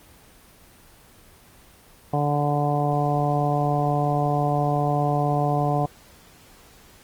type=harmonic tone; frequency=145.9 Hz; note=D3; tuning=11 cents flat; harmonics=1 / 2 / 3 / 4 / 5 / 6 / 7; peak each=-23 / -29 / -30 / -29 / -24 / -36 / -33 dBFS; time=2.13-5.86 s; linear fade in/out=5 ms; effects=pink hiss -51 dBFS RMS until 7.03 s + Opus 24 kbps